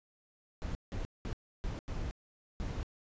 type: noise bursts at uneven times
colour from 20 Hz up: brown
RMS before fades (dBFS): -37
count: 6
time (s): 0.62-0.75 / 0.92-1.05 / 1.25-1.33 / 1.64-1.79 / 1.88-2.11 / 2.6-2.83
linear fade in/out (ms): 0
effects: resampled to 16000 Hz